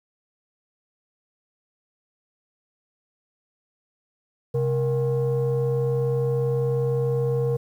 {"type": "tone pair together", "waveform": "sine", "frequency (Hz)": [132.1, 469.4], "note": ["C3", "A#4"], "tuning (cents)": [17, 12], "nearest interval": "octave + minor seventh", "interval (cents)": 2195, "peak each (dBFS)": -21, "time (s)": [4.54, 7.57], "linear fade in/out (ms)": 10, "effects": ["tanh soft clip ceiling -17 dBFS", "9-bit"]}